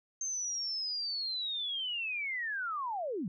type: linear sweep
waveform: sine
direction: down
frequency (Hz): 6350 to 155.56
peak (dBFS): -33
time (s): 0.21-3.28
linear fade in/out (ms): 2
effects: none